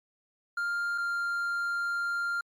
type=tone pair in turn; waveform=triangle; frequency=1400 / 1394.8 Hz; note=F6 / F6; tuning=+4 / -3 cents; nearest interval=unison; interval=7 cents; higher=first; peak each=-26 dBFS; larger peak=neither; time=0.57-0.98 / 0.98-2.41 s; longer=second; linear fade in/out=5 ms; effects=MP3 96 kbps